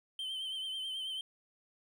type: tone with vibrato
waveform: triangle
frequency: 3100 Hz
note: G7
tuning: 20 cents flat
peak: -35 dBFS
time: 0.19-1.21 s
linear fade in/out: 2 ms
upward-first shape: triangle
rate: 9.2 Hz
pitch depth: 51 cents each way
effects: none